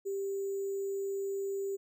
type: tone with sample-and-hold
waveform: sine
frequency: 392.9 Hz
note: G4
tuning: 4 cents sharp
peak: -32 dBFS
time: 0.05-1.77 s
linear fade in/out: 20 ms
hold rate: 7350 Hz
effects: none